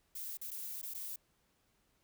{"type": "noise with dropouts", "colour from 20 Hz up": "violet", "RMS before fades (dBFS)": -43, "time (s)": [0.15, 1.16], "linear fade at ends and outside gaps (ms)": 5, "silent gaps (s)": [[0.372, 0.413], [0.507, 0.513], [0.816, 0.828], [0.938, 0.946]], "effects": ["pink hiss -75 dBFS RMS until 2.03 s"]}